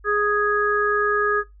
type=harmonic tone; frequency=415.3 Hz; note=G#4; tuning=in tune; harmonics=1 / 3 / 4; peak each=-22 / -22 / -22 dBFS; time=0.04-1.44 s; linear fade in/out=50 ms; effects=noise-tail reverb RT60 0.2 s tail -21 dB re dry + added 50 Hz sine -45 dBFS peak until 1.6 s